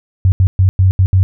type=tone bursts at uneven times; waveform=sine; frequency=94.1 Hz; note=F#2; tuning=30 cents sharp; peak=-6 dBFS; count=6; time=0.25-0.32 / 0.4-0.47 / 0.59-0.69 / 0.79-0.91 / 0.99-1.06 / 1.13-1.23 s; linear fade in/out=0 ms; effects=none